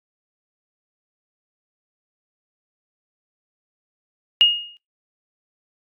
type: tone with exponential decay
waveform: sine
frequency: 2858 Hz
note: F7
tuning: 39 cents sharp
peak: -7 dBFS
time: 4.41-4.77 s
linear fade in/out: 0 ms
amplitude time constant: 77 ms
effects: noise-tail reverb RT60 0.2 s tail -22 dB re dry + AAC 64 kbps